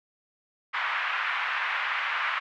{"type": "band-pass noise", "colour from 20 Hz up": "pink", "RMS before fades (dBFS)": -29, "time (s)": [0.73, 2.4], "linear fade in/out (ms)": 20, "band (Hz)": [1100, 2500], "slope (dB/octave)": 24, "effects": []}